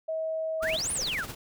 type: tone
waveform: sine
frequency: 640 Hz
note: D#5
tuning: 49 cents sharp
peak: -28 dBFS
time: 0.08-0.77 s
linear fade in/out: 10 ms
type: exponential two-way sweep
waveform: sine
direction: up then down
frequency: 1108.7 to 10400 to 1108.7 Hz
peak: -28 dBFS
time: 0.6-1.26 s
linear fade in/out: 50 ms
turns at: 0.92 s
type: noise with tremolo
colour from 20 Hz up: pink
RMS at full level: -37 dBFS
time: 0.62-1.35 s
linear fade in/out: 10 ms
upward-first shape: triangle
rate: 18 Hz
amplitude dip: 65%
type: tone with exponential decay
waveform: sine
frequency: 524 Hz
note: C5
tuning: 2 cents sharp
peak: -34 dBFS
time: 0.99-1.07 s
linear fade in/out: 2 ms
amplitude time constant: 17 ms
effects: none